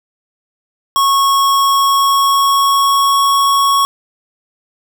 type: tone with pitch glide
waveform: square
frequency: 1100 to 1108.3 Hz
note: C#6 to C#6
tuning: -14 to -1 cents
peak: -10 dBFS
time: 0.96-3.85 s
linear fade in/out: 0 ms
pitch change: +13 cents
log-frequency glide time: 1.33-3.33 s
effects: none